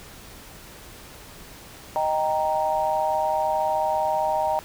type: chord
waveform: sine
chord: Eb major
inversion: none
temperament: equal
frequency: 622.3 / 784 / 932.3 Hz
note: Eb5 / G5 / Bb5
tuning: 0 / 0 / 0 cents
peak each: -25 dBFS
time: 1.96-4.59 s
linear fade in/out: 0 ms
effects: pink hiss -44 dBFS RMS until 4.64 s